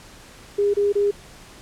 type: tone bursts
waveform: sine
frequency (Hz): 406.6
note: G#4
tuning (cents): -37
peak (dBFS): -16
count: 3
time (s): 0.58-1.112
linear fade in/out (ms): 10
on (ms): 160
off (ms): 26
effects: pink hiss -45 dBFS RMS until 1.61 s + low-pass 10000 Hz 12 dB/octave